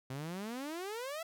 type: exponential sweep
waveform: sawtooth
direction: up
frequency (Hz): 126.8 to 678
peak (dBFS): -35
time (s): 0.1-1.23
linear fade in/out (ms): 5
effects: none